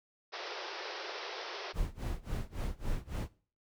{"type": "band-pass noise", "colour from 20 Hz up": "pink", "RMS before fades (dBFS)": -42, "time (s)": [0.32, 1.73], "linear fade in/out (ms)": 20, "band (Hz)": [350, 5600], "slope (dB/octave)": 96}
{"type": "noise with tremolo", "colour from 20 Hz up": "brown", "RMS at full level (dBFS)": -33, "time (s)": [1.73, 3.29], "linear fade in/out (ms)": 50, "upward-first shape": "sine", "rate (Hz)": 3.6, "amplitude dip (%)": 95}
{"effects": ["noise-tail reverb RT60 0.4 s tail -19 dB re dry"]}